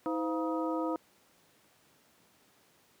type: tone cluster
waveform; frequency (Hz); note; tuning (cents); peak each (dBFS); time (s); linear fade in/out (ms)
sine; 320.1 / 513 / 696 / 954 / 1256; D#4 / C5 / F5 / A#5 / D#6; +49 / -34 / -6 / +40 / +16; -32 / -36 / -40 / -39 / -40; 0.06-0.96; 0
effects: pink hiss -65 dBFS RMS until 3 s + high-pass 150 Hz 12 dB/octave